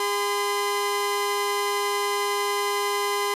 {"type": "tone pair together", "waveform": "sawtooth", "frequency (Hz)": [406.6, 1022], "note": ["G#4", "C6"], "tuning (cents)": [-37, -41], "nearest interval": "octave + major third", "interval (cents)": 1596, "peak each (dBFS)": -22, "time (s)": [0, 3.34], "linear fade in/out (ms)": 2, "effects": ["resampled to 32000 Hz"]}